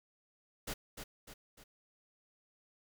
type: noise with echo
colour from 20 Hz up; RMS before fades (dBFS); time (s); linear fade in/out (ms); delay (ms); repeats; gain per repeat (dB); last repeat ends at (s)
pink; -40; 0.67-0.74; 10; 300; 3; -6; 1.64
effects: none